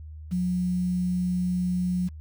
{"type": "tone with quantisation", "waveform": "sine", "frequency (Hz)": 180, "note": "F#3", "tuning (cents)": -47, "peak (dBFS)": -23, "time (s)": [0.31, 2.09], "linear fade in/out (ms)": 20, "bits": 8, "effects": ["added 77 Hz sine -38 dBFS peak until 2.2 s"]}